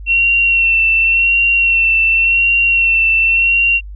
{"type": "tone with vibrato", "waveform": "sine", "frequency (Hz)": 2716, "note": "F7", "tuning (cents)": -49, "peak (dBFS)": -9, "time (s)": [0.06, 3.81], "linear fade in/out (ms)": 50, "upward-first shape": "sine", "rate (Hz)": 0.9, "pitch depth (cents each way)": 27, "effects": ["added 50 Hz sine -27 dBFS peak until 3.95 s"]}